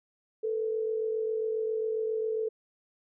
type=tone pair together; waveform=sine; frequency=440 / 487.4 Hz; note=A4 / B4; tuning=0 / -23 cents; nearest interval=major second; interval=177 cents; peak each=-28 / -37 dBFS; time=0.43-2.49 s; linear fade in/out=10 ms; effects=none